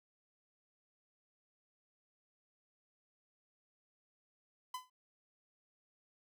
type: tone with exponential decay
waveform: 45% pulse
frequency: 1011 Hz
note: B5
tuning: 40 cents sharp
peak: -37 dBFS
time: 4.74-4.9 s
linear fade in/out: 5 ms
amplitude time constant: 34 ms
effects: none